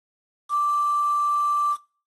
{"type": "tone with quantisation", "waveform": "sine", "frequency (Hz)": 1173, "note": "D6", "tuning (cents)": -2, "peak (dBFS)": -19, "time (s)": [0.49, 1.77], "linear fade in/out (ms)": 50, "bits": 7, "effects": ["noise-tail reverb RT60 0.4 s tail -22 dB re dry", "AAC 32 kbps"]}